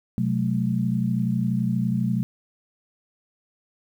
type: tone cluster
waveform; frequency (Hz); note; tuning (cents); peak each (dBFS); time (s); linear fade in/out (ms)
sine; 127.3 / 184.1 / 216.2; C3 / F#3 / A3; -47 / -8 / -30; -25; 0.18-2.23; 0
effects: 9-bit